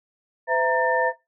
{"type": "tone cluster", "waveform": "sine", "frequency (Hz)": [510, 663, 930, 1790], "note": ["C5", "E5", "A#5", "A6"], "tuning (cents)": [-44, 10, -4, 29], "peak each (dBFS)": -24, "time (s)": [0.47, 1.13], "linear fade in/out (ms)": 50, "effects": ["noise-tail reverb RT60 0.2 s tail -17 dB re dry"]}